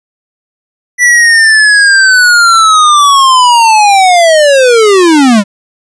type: linear sweep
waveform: square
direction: down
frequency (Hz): 1975.5 to 191.4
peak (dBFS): -3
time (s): 0.98-5.44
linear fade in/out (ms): 50
effects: resampled to 22050 Hz